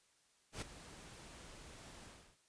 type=noise with ADSR envelope; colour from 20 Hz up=pink; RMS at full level=-42 dBFS; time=0.52-2.38 s; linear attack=98 ms; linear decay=10 ms; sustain=-13 dB; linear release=340 ms; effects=white hiss -73 dBFS RMS until 2.48 s + resampled to 22050 Hz